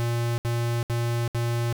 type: tone bursts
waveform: square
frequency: 118.1 Hz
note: A#2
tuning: 23 cents sharp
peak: -24 dBFS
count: 4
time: 0-1.727 s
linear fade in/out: 0 ms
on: 380 ms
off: 69 ms
effects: none